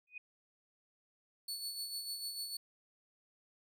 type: tone with exponential growth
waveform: sine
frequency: 2489 Hz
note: D#7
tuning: in tune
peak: -40 dBFS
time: 0.07-0.18 s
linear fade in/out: 5 ms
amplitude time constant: 23 ms
type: tone with tremolo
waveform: sawtooth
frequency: 4435 Hz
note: C#8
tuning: in tune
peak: -35 dBFS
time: 1.48-2.57 s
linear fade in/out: 5 ms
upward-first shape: sine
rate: 6.7 Hz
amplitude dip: 50%
effects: none